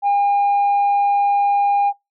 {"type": "tone", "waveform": "sine", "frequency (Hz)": 808, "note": "G#5", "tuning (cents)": -48, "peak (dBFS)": -11, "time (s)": [0.02, 1.93], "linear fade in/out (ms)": 50, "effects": ["noise-tail reverb RT60 0.2 s tail -26 dB re dry", "tanh soft clip ceiling -12 dBFS"]}